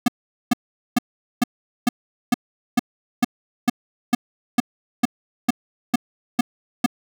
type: tone bursts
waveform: square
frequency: 242.3 Hz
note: B3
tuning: 33 cents flat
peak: -13 dBFS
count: 16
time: 0.06-6.862 s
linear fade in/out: 5 ms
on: 22 ms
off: 430 ms
effects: none